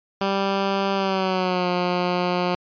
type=tone with pitch glide; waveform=10% pulse; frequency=196 to 178.7 Hz; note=G3 to F3; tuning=0 to +40 cents; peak=-12 dBFS; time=0.21-2.55 s; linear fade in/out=2 ms; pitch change=-160 cents; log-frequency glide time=0.94-1.68 s; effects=resampled to 11025 Hz